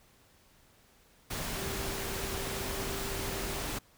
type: tone in noise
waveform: sine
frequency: 392 Hz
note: G4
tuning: in tune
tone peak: -42 dBFS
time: 1.57-3.6 s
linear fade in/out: 10 ms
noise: pink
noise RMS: -36 dBFS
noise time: 1.3-3.79 s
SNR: -9 dB
effects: pink hiss -63 dBFS RMS until 3.97 s